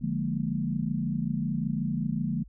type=chord; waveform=sine; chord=Bb dominant seventh; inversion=first; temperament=equal; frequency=146.83 / 174.61 / 207.7 / 233.1 Hz; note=D3 / F3 / Ab3 / Bb3; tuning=0 / 0 / 0 / 0 cents; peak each=-32 dBFS; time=0.01-2.44 s; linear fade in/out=20 ms; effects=added 50 Hz sine -47 dBFS peak until 2.48 s